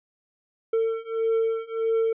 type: beating tone pair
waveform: triangle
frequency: 450 / 451.6 Hz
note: A4 / A4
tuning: +39 / +45 cents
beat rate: 1.6 Hz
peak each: -24 / -23 dBFS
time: 0.73-2.13 s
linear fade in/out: 5 ms
effects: resampled to 8000 Hz